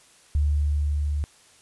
sine tone with level ramp, 73.42 Hz, D2, in tune, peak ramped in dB -18 to -23 dBFS, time 0.35-1.24 s, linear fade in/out 0 ms, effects white hiss -55 dBFS RMS until 1.61 s + resampled to 24000 Hz

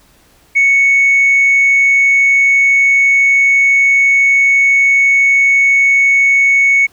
sine tone, 2217 Hz, C#7, in tune, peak -5 dBFS, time 0.55-6.87 s, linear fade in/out 20 ms, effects tanh soft clip ceiling -4 dBFS + pink hiss -49 dBFS RMS until 6.92 s

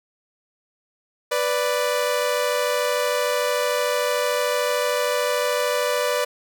sawtooth tone pair together, 493.9 / 587.3 Hz, B4 / D5, 0 / 0 cents, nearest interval minor third, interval 300 cents, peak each -19 dBFS, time 1.31-6.25 s, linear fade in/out 10 ms, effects none

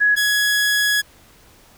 sine / sawtooth tone pair in turn, 1677 / 1677 Hz, G#6 / G#6, +16 / +16 cents, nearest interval unison, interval 0 cents, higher neither, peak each -12 dBFS, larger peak neither, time 0-0.16 / 0.16-1.02 s, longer second, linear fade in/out 20 ms, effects pink hiss -50 dBFS RMS until 1.77 s

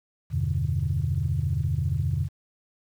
sine tone cluster, 81.9 / 96.6 / 124.9 / 147.8 Hz, E2 / G2 / B2 / D3, -11 / -25 / +20 / +11 cents, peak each -28 dBFS, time 0.3-2.29 s, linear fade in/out 50 ms, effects tanh soft clip ceiling -14 dBFS + 9-bit

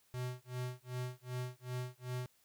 square tone with tremolo, 125.4 Hz, B2, 27 cents sharp, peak -37 dBFS, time 0.14-2.26 s, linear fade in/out 0 ms, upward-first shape sine, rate 2.6 Hz, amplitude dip 100%, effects white hiss -71 dBFS RMS until 2.44 s

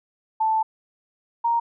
sine tone pair in turn, 880 / 933.5 Hz, A5 / A#5, 0 / +2 cents, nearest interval minor second, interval 102 cents, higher second, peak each -18 dBFS, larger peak neither, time 0.4-0.63 / 1.44-1.6 s, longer first, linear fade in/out 10 ms, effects none

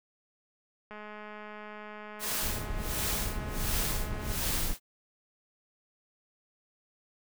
click train, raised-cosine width 0.5 ms, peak -30 dBFS, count 728, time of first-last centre 0.91-4.355 s, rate 211 Hz
white noise with tremolo, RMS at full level -32 dBFS, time 2.19-4.8 s, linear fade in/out 50 ms, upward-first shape sine, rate 1.4 Hz, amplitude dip 100%
brown noise, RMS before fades -34 dBFS, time 2.42-4.74 s, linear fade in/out 10 ms
effects none

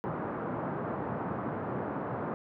pink band-pass noise, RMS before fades -35 dBFS, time 0.04-2.34 s, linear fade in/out 0 ms, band 120 to 1300 Hz, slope 24 dB/octave, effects none

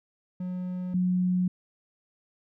triangle / sine tone pair in turn, 181.6 / 181.6 Hz, F#3 / F#3, -32 / -32 cents, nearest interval unison, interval 0 cents, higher neither, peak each -28 / -22 dBFS, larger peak second, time 0.4-0.94 / 0.94-1.48 s, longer neither, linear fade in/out 5 ms, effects none

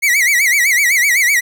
45% pulse tone with vibrato, 2093 Hz, C7, in tune, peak -10 dBFS, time 0.02-1.41 s, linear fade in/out 20 ms, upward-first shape sine, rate 7.9 Hz, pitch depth 170 cents each way, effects none

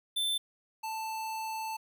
square tone pair in turn, 3540 / 882.9 Hz, A7 / A5, +10 / +6 cents, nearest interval 2 octaves, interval 2404 cents, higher first, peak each -29 / -35 dBFS, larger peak first, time 0.16-0.38 / 0.83-1.77 s, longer second, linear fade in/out 10 ms, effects 11-bit

